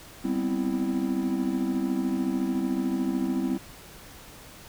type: chord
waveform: triangle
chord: C major seventh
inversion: second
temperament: equal with one note detuned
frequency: 196 / 247.9 / 261.6 / 329.6 Hz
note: G3 / B3 / C4 / E4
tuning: 0 / +7 / 0 / 0 cents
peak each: -29 / -30 / -26 / -29 dBFS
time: 0.24-3.58 s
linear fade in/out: 10 ms
effects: pink hiss -47 dBFS RMS until 4.68 s